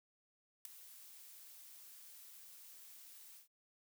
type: noise with ADSR envelope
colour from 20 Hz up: blue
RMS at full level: -40 dBFS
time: 0.65-3.48 s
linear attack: 3 ms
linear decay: 4 ms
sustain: -17 dB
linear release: 120 ms
effects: none